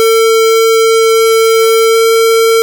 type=tone with pitch glide; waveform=square; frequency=449.7 to 452.8 Hz; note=A4 to A4; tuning=+38 to +50 cents; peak=-6 dBFS; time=0-2.62 s; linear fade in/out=0 ms; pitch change=+12 cents; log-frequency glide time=1.91-1.97 s; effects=none